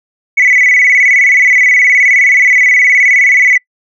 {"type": "tone with vibrato", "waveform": "sine", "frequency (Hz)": 2103, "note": "C7", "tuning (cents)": 8, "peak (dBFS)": -3, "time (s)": [0.37, 3.58], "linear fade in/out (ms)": 10, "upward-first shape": "square", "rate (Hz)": 19, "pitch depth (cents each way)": 89, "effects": ["noise-tail reverb RT60 0.1 s tail -24 dB re dry", "tanh soft clip ceiling -1 dBFS"]}